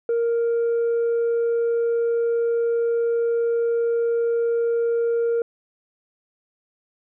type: tone with tanh clipping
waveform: sine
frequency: 466.2 Hz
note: A#4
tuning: in tune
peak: -19 dBFS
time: 0.09-5.42 s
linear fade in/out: 2 ms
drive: 1 dB
effects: none